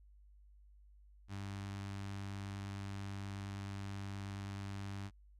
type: tone with notch filter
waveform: sawtooth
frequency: 98.9 Hz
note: G2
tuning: 16 cents sharp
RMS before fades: -44 dBFS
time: 1.28-5.11 s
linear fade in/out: 50 ms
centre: 490 Hz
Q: 1.2
effects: added 50 Hz sine -59 dBFS peak until 5.39 s + low-pass 8000 Hz 12 dB/octave